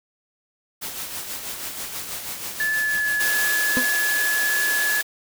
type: noise with tremolo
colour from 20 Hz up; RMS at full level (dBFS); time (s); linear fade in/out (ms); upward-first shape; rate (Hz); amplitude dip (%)
white; -30; 0.81-3.56; 20; sine; 6.2; 45
type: tone with pitch glide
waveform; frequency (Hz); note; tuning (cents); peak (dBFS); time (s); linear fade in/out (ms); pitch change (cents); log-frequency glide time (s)
sine; 1733 to 1704.2; A6 to G#6; -27 to +44; -20; 2.6-5.01; 2; -29; 2.74-3.12
type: high-pass noise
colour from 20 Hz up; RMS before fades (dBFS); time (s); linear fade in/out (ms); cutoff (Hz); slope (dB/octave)
white; -26; 3.19-5.03; 20; 270; 24
type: tone with exponential decay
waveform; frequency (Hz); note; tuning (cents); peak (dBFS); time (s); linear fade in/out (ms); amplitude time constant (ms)
35% pulse; 254.9; C4; -45; -16; 3.77-3.9; 0; 28
effects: none